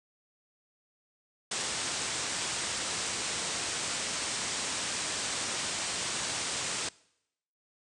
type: low-pass noise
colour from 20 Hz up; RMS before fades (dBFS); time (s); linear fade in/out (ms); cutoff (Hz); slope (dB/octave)
white; -34; 1.51-6.89; 5; 9000; 96
effects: noise-tail reverb RT60 0.8 s tail -23 dB re dry + high-pass 80 Hz 12 dB/octave